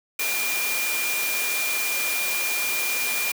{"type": "tone in noise", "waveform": "sine", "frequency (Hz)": 2404, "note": "D7", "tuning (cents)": 40, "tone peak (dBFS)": -26, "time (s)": [0.19, 3.32], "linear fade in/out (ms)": 5, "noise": "white", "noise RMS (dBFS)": -27, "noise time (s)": [0.19, 3.32], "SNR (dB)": -2, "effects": ["high-pass 300 Hz 12 dB/octave"]}